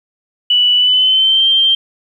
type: tone with pitch glide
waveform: sine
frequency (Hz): 2960 to 3154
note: F#7 to G7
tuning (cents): 0 to +10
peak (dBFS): -8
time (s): 0.5-1.75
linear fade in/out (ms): 5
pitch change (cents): +110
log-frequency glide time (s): 0.76-1.46
effects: 8-bit